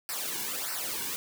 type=noise with flanger; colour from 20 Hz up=white; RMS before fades=-34 dBFS; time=0.09-1.16 s; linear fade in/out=0 ms; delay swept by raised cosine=0.29 to 1.59 ms; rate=1.6 Hz; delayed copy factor=-0.8; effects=none